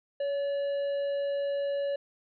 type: harmonic tone with a mistuned harmonic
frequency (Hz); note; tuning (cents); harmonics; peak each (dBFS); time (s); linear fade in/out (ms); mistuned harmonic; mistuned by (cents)
575; D5; -37; 1 / 3 / 5 / 7; -27 / -47 / -49 / -53; 0.2-1.96; 5; 1; -36
effects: MP3 96 kbps